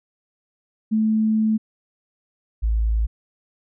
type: tone pair in turn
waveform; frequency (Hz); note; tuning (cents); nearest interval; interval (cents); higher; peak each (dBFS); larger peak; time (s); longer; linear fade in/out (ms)
sine; 218.2 / 54.98; A3 / A1; -14 / -1; 2 octaves; 2387; first; -16 / -17; first; 0.91-1.58 / 2.62-3.07; first; 20
effects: none